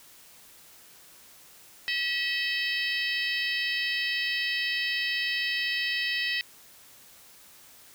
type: harmonic tone with a mistuned harmonic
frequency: 646 Hz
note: E5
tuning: 35 cents flat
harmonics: 3 / 4 / 5 / 6 / 7 / 8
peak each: -30 / -32 / -34 / -36 / -37 / -38 dBFS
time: 1.88-6.41 s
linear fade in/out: 0 ms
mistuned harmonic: 5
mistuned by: -58 cents
effects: white hiss -53 dBFS RMS until 7.94 s